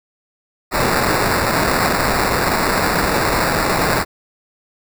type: noise with sample-and-hold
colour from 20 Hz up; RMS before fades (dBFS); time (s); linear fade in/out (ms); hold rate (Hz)
white; -17; 0.71-4.05; 50; 3150
effects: none